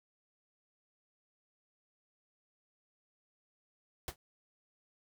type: noise with exponential decay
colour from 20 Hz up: pink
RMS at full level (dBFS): -35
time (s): 4.08-4.16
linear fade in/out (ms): 1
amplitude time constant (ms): 17
effects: none

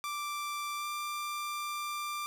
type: tone with pitch glide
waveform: sawtooth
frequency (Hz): 1174.7 to 1184.9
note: D6 to D6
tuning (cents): 0 to +15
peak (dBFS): -31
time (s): 0.04-2.26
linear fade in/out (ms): 0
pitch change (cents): +15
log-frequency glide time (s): 0.77-0.86
effects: none

